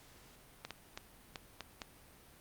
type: clicks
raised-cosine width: 0.2 ms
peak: -24 dBFS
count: 6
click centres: 0.65 / 0.707 / 0.975 / 1.358 / 1.607 / 1.818 s
effects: pink hiss -60 dBFS RMS until 2.4 s + Opus 48 kbps